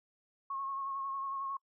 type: tone with vibrato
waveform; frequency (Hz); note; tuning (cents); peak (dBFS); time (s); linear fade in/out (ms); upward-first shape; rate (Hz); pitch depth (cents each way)
sine; 1090; C#6; -29; -35; 0.5-1.57; 5; sine; 11; 29
effects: noise-tail reverb RT60 0.1 s tail -26 dB re dry